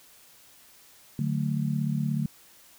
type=chord; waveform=sine; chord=D major; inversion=none; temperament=just; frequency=146.83 / 183.54 / 220.2 Hz; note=D3 / F#3 / A3; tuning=0 / -14 / +2 cents; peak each=-27 / -32 / -30 dBFS; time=1.19-2.26 s; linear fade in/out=2 ms; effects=white hiss -55 dBFS RMS until 2.78 s